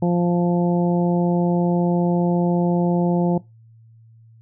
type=harmonic tone; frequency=174.61 Hz; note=F3; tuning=in tune; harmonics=1 / 2 / 3 / 4 / 5; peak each=-17 / -23 / -27 / -29 / -31 dBFS; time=0.02-3.38 s; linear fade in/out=5 ms; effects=noise-tail reverb RT60 0.2 s tail -20 dB re dry + added 113 Hz sine -46 dBFS peak until 4.41 s